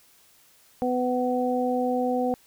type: harmonic tone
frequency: 250 Hz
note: B3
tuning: 21 cents sharp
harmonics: 1 / 2 / 3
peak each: -26 / -26 / -28 dBFS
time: 0.82-2.34 s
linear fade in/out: 0 ms
effects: white hiss -58 dBFS RMS until 2.46 s